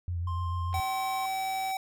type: tone with vibrato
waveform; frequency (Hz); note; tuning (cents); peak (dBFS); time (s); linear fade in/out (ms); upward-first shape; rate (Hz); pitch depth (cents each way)
sine; 86.8; F2; -10; -29; 0.08-0.8; 0; triangle; 6.8; 48
type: tone with pitch glide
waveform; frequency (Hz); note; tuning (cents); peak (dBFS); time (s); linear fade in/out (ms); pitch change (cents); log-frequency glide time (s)
triangle; 1053 to 1062.8; C6 to C6; +11 to +27; -34; 0.27-1.26; 5; +16; 0.42-1.11
type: click train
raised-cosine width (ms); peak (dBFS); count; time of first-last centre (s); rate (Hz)
0.3; -33; 110; 0.73-1.712; 111
type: tone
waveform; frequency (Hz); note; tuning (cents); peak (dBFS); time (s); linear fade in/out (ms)
square; 765; G5; -42; -30; 0.74-1.77; 2
effects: none